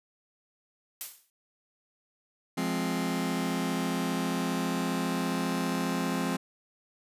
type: noise with exponential decay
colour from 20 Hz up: blue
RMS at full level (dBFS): -32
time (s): 1.01-1.3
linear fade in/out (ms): 0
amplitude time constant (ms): 62
type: chord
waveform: sawtooth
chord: F minor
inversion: none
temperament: just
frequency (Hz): 174.61 / 209.5 / 261.9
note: F3 / Ab3 / C4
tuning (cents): 0 / +15 / +2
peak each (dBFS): -28 / -30 / -27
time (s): 2.57-6.37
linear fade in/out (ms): 10
effects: resampled to 32000 Hz